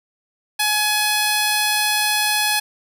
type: tone with notch filter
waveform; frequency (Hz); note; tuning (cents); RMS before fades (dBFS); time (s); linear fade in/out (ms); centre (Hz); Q
5% pulse; 844; G#5; +28; -19; 0.59-2.6; 10; 7000; 1.5
effects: 8-bit